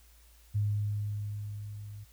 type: tone with level ramp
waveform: sine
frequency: 103.83 Hz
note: G#2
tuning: in tune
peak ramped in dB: -25 to -42 dBFS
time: 0.54-2.05 s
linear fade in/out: 20 ms
effects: added 57 Hz sine -57 dBFS peak until 2.12 s + white hiss -63 dBFS RMS until 2.12 s